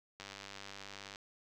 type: click train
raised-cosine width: 0.2 ms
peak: -29 dBFS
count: 96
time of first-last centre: 0.2-1.159 s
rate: 99.1 Hz
effects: none